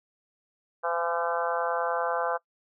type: harmonic tone with a mistuned harmonic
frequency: 170 Hz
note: F3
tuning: 46 cents flat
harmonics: 3 / 4 / 5 / 6 / 7 / 8 / 9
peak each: -31 / -32 / -33 / -34 / -34 / -35 / -36 dBFS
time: 0.83-2.38 s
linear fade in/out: 20 ms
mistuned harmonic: 5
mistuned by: -19 cents
effects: noise-tail reverb RT60 0.1 s tail -23 dB re dry